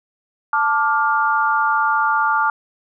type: chord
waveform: sine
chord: D minor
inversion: second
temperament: just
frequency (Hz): 881 / 1174.7 / 1409.6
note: A5 / D6 / F6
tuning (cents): +2 / 0 / +16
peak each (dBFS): -19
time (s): 0.53-2.5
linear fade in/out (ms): 2
effects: none